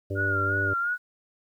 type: harmonic tone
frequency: 98 Hz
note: G2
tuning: in tune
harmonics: 1 / 3 / 4 / 5 / 6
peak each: -29 / -36 / -34 / -40 / -37 dBFS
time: 0.1-0.74 s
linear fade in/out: 10 ms
type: tone with vibrato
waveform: sine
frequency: 1421 Hz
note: F6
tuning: 30 cents sharp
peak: -24 dBFS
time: 0.15-0.98 s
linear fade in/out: 50 ms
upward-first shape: sine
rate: 2.8 Hz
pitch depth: 56 cents each way
effects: 10-bit